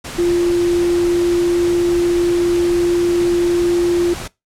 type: tone in noise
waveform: sine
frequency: 347.6 Hz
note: F4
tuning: 8 cents flat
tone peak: -12 dBFS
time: 0.18-4.14 s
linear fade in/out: 10 ms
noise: pink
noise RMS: -28 dBFS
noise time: 0.04-4.28 s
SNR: +13 dB
effects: noise-tail reverb RT60 0.2 s tail -21 dB re dry + low-pass 10000 Hz 12 dB/octave